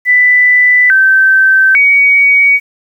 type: tone with pitch steps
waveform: sine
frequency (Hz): 1988 / 1549 / 2252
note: B6 / G6 / C#7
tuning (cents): +11 / -21 / +27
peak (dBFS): -4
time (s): 0.05-2.6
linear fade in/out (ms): 50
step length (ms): 850
effects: 7-bit